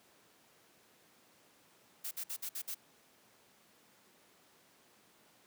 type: noise bursts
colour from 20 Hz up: blue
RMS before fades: -40 dBFS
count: 6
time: 2.04-2.747 s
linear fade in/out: 10 ms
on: 72 ms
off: 55 ms
effects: pink hiss -65 dBFS RMS until 5.46 s + high-pass 200 Hz 12 dB/octave